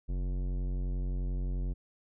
sine tone with tanh clipping, 45.72 Hz, F#1, 20 cents flat, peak -32 dBFS, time 0.08-1.74 s, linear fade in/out 20 ms, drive 16 dB, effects none

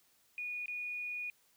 sine tone with dropouts, 2456 Hz, D#7, 23 cents flat, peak -37 dBFS, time 0.38-1.3 s, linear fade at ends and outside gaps 1 ms, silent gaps 0.659-0.681 s, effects white hiss -70 dBFS RMS until 1.56 s

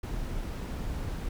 brown noise, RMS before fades -34 dBFS, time 0.03-1.29 s, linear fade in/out 5 ms, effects none

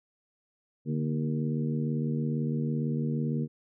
harmonic tone with a mistuned harmonic, 77.78 Hz, D#2, in tune, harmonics 2 / 3 / 4 / 5 / 6, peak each -29 / -31 / -39 / -41 / -41 dBFS, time 0.85-3.48 s, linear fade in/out 50 ms, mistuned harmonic 2, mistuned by -97 cents, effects none

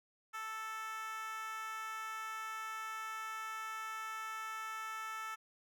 10% pulse tone with high-pass filter, 440 Hz, A4, in tune, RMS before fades -43 dBFS, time 0.33-5.36 s, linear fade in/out 20 ms, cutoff 1200 Hz, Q 3.6, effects none

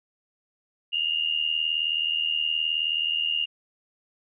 sine tone pair together, 2794 / 2873 Hz, F7 / F7, 0 / +48 cents, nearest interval unison, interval 48 cents, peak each -26 dBFS, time 0.92-3.46 s, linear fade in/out 20 ms, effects none

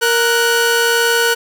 sawtooth tone pair together, 466.2 / 1480 Hz, A#4 / F#6, 0 / 0 cents, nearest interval octave + minor sixth, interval 2000 cents, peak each -11 dBFS, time 0.01-1.35 s, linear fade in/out 20 ms, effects none

